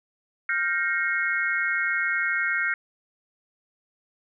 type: chord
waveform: sine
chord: G half-diminished seventh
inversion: third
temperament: equal with one note detuned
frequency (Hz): 1396.9 / 1568 / 1864.7 / 2172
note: F6 / G6 / Bb6 / Db7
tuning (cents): 0 / 0 / 0 / -36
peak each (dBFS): -28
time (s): 0.49-2.74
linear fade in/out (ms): 2
effects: none